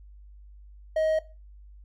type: tone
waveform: triangle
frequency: 630 Hz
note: D#5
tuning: 21 cents sharp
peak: -20 dBFS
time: 0.96-1.19 s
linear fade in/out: 5 ms
effects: noise-tail reverb RT60 0.3 s tail -17 dB re dry + added 50 Hz sine -46 dBFS peak until 1.84 s